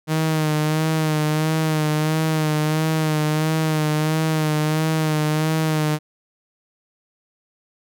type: tone with vibrato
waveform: sawtooth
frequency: 155.56 Hz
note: D#3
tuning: in tune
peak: -14 dBFS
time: 0.07-5.99 s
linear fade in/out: 50 ms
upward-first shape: sine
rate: 1.5 Hz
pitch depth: 37 cents each way
effects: none